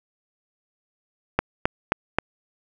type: click train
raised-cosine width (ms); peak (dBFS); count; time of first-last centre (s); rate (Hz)
0.5; -3; 4; 1.39-2.186; 3.77
effects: none